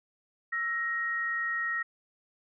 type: tone pair together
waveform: sine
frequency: 1329 / 1879.5 Hz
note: E6 / A#6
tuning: +14 / +14 cents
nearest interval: tritone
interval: 600 cents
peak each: -36 / -29 dBFS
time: 0.52-1.83 s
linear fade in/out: 10 ms
effects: none